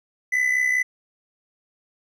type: tone with amplitude modulation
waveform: triangle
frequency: 2003 Hz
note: B6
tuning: 24 cents sharp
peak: -14 dBFS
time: 0.32-0.83 s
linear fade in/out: 10 ms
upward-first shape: sine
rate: 65.1 Hz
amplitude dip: 60%
effects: none